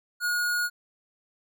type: tone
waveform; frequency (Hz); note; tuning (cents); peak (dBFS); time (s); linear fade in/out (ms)
square; 1443; F#6; -44; -25; 0.2-0.7; 50
effects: none